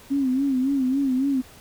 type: tone with vibrato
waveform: sine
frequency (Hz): 267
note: C4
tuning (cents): +35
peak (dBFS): -19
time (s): 0.1-1.42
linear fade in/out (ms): 20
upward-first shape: sine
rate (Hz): 3.6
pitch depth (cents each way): 92
effects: pink hiss -48 dBFS RMS until 1.6 s